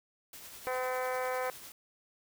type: noise with tremolo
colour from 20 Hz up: white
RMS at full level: -47 dBFS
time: 0.33-1.72 s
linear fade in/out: 2 ms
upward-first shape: triangle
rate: 10 Hz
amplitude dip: 40%
type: harmonic tone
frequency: 254.9 Hz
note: C4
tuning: 45 cents flat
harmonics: 2 / 3 / 4 / 5 / 6 / 7 / 8 / 9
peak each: -34 / -38 / -40 / -42 / -44 / -45 / -46 / -47 dBFS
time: 0.67-1.5 s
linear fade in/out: 0 ms
effects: none

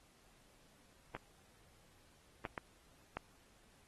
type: clicks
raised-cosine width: 0.5 ms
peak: -25 dBFS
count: 4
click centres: 1.15 / 2.452 / 2.578 / 3.17 s
effects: pink hiss -68 dBFS RMS until 3.87 s + AAC 32 kbps

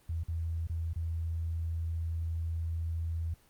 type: tone with dropouts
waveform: sine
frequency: 82.41 Hz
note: E2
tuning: in tune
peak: -31 dBFS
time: 0.09-3.34 s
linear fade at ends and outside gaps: 5 ms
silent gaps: 0.235-0.283 / 0.671-0.696 / 0.933-0.959 s
effects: pink hiss -64 dBFS RMS until 3.49 s + Opus 24 kbps

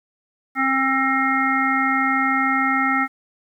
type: harmonic tone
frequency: 266.7 Hz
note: C4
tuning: 33 cents sharp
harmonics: 1 / 3 / 5 / 7 / 8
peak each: -23 / -25 / -21 / -24 / -24 dBFS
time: 0.55-3.08 s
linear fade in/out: 50 ms
effects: 9-bit

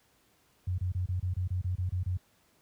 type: tone bursts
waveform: sine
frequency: 91 Hz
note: F#2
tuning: 28 cents flat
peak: -27 dBFS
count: 11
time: 0.67-2.17 s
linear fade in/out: 5 ms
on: 110 ms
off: 29 ms
effects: pink hiss -67 dBFS RMS until 2.61 s + high-pass 60 Hz 12 dB/octave

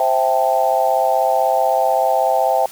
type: chord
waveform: sine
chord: A minor seventh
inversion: first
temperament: equal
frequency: 523.3 / 659.3 / 784 / 880 Hz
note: C5 / E5 / G5 / A5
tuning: 0 / 0 / 0 / 0 cents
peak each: -20 / -18 / -17 / -22 dBFS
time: 0-2.66 s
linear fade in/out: 2 ms
effects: white hiss -39 dBFS RMS until 2.71 s

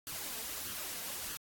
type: noise with flanger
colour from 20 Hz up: white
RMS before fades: -41 dBFS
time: 0.07-1.37 s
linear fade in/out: 0 ms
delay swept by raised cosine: 0.64 to 4.44 ms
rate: 1.6 Hz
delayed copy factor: +0.5
effects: AAC 64 kbps

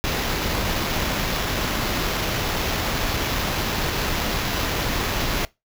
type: noise with sample-and-hold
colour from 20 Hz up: pink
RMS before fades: -24 dBFS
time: 0.04-5.45 s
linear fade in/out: 0 ms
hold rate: 8820 Hz
effects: noise-tail reverb RT60 0.2 s tail -21 dB re dry

